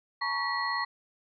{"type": "tone cluster", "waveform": "sine", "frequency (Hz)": [863, 940, 1115, 1940, 4263], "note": ["A5", "A#5", "C#6", "B6", "C8"], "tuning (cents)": [-34, 14, 10, -31, 32], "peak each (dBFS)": [-39, -36, -32, -32, -37], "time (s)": [0.21, 0.85], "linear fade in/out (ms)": 10, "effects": []}